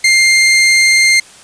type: tone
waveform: sawtooth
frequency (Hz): 2106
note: C7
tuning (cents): +11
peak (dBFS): -3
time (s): 0.04-1.2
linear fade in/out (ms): 5
effects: white hiss -39 dBFS RMS until 1.43 s + resampled to 22050 Hz